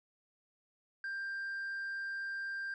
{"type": "tone", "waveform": "sine", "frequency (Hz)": 1586, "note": "G6", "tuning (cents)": 20, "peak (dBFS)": -34, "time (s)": [1.04, 2.74], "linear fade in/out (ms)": 2, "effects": ["tanh soft clip ceiling -36 dBFS"]}